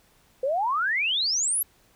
sine exponential sweep, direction up, 503 to 11870 Hz, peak -22 dBFS, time 0.43-1.63 s, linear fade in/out 5 ms, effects pink hiss -61 dBFS RMS until 1.95 s

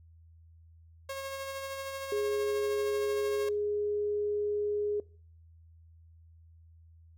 sawtooth tone with tremolo, 543 Hz, C#5, 36 cents flat, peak -31 dBFS, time 1.09-3.49 s, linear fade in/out 5 ms, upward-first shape sine, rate 13 Hz, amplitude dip 30%
sine tone, 414.9 Hz, G#4, 2 cents flat, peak -28 dBFS, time 2.12-5 s, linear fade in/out 2 ms
effects noise-tail reverb RT60 0.5 s tail -23 dB re dry + added 82 Hz sine -54 dBFS peak until 7.17 s

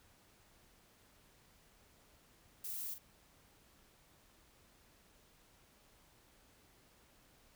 violet noise with echo, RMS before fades -43 dBFS, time 2.64-2.94 s, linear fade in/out 5 ms, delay 44 ms, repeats 1, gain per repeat -9 dB, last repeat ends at 2.984 s, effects pink hiss -67 dBFS RMS until 7.55 s

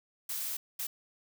blue noise bursts at uneven times, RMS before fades -36 dBFS, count 2, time 0.29-0.57 / 0.79-0.87 s, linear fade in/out 5 ms, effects none

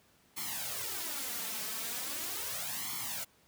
white noise with flanger, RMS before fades -38 dBFS, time 0.36-3.25 s, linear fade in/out 20 ms, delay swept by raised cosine 0.92 to 4.62 ms, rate 0.39 Hz, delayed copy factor +0.85, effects pink hiss -66 dBFS RMS until 3.47 s + high-pass 80 Hz 12 dB/octave

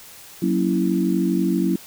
sine chord, F# dominant seventh, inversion none, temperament equal, 185 / 233.1 / 277.2 / 329.6 Hz, F#3 / A#3 / C#4 / E4, 0 / 0 / 0 / 0 cents, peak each -21 / -26 / -24 / -22 dBFS, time 0.42-1.76 s, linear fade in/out 5 ms, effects white hiss -43 dBFS RMS until 1.86 s

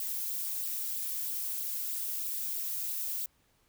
violet noise with flanger, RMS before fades -35 dBFS, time 0-3.26 s, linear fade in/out 2 ms, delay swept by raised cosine 0.23 to 3.13 ms, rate 3.1 Hz, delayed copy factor +0.5, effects pink hiss -70 dBFS RMS until 3.68 s

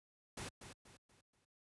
pink noise with echo, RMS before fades -45 dBFS, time 0.37-0.49 s, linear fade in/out 5 ms, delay 240 ms, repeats 4, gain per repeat -8 dB, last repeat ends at 1.45 s, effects high-pass 60 Hz 12 dB/octave + resampled to 24000 Hz

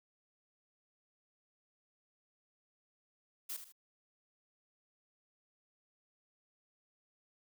blue noise with echo, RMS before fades -41 dBFS, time 3.49-3.57 s, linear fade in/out 10 ms, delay 77 ms, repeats 2, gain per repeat -9 dB, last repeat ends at 3.724 s, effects none

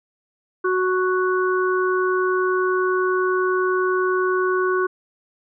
harmonic tone, 370 Hz, F#4, in tune, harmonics 1 / 3 / 4, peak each -19 / -24 / -25 dBFS, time 0.64-4.87 s, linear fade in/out 10 ms, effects none

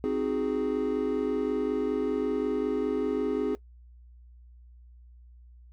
triangle chord, Ab dominant seventh, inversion first, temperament equal, 261.6 / 311.1 / 370 / 415.3 Hz, C4 / Eb4 / Gb4 / Ab4, 0 / 0 / 0 / 0 cents, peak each -29 / -31 / -32 / -27 dBFS, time 0.04-3.55 s, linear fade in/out 0 ms, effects noise-tail reverb RT60 0.1 s tail -20 dB re dry + added 60 Hz sine -49 dBFS peak until 5.72 s

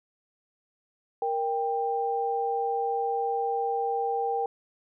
sine tone pair together, 467.2 / 790.1 Hz, A#4 / G5, +4 / +13 cents, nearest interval major sixth, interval 909 cents, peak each -29 / -27 dBFS, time 1.22-4.46 s, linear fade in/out 2 ms, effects none

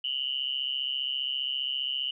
sine tone with amplitude modulation, 2955 Hz, F#7, 3 cents flat, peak -24 dBFS, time 0.04-2.11 s, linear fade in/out 5 ms, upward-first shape sine, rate 135 Hz, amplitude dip 95%, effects none

